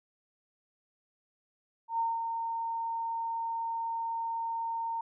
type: tone with ADSR envelope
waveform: sine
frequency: 916 Hz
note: A#5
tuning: 31 cents flat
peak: -26 dBFS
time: 1.88-5.01 s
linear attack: 110 ms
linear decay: 200 ms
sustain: -5 dB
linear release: 4 ms
effects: none